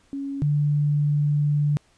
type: tone pair in turn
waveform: sine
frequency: 277.2 / 146.84 Hz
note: C#4 / D3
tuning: 0 / 0 cents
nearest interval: major seventh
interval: 1100 cents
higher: first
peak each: -27 / -18 dBFS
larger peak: second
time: 0.13-0.42 / 0.42-1.77 s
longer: second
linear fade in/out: 0 ms
effects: pink hiss -61 dBFS RMS until 1.97 s + resampled to 22050 Hz